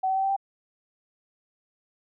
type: tone with pitch steps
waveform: sine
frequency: 757 / 764 / 771.1 / 778.3 / 785.5 Hz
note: F#5 / G5 / G5 / G5 / G5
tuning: +39 / -45 / -29 / -13 / +3 cents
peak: -22 dBFS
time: 0.03-0.365 s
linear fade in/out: 10 ms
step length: 67 ms
effects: none